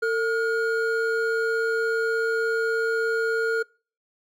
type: tone pair together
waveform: triangle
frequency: 450.8 / 1429 Hz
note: A4 / F6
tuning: +42 / +39 cents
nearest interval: octave + minor sixth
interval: 1997 cents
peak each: -21 / -23 dBFS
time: 0.02-3.63 s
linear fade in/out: 10 ms
effects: noise-tail reverb RT60 0.4 s tail -26 dB re dry